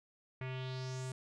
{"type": "tone with low-pass filter sweep", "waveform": "square", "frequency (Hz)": 129.5, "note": "C3", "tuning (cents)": -17, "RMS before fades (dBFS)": -41, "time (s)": [0.41, 1.12], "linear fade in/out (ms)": 2, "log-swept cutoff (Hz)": [2200, 8900], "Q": 3.3, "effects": []}